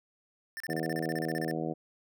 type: tone bursts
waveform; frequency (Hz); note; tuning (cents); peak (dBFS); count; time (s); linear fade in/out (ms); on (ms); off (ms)
square; 1788; A6; +27; -37; 15; 0.57-1.512; 0; 32; 33
type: harmonic tone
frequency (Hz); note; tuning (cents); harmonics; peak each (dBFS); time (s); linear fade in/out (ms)
80.5; E2; -41; 2 / 3 / 4 / 5 / 6 / 7 / 8 / 9; -37 / -39 / -36 / -40 / -39 / -42 / -43 / -41; 0.68-1.74; 20
effects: none